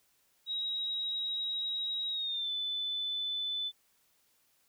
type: tone with pitch glide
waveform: sine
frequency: 3822 to 3505 Hz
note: A#7 to A7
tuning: +43 to -7 cents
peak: -32 dBFS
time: 0.46-3.72 s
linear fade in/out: 50 ms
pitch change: -150 cents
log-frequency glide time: 2.1-2.51 s
effects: white hiss -71 dBFS RMS until 4.68 s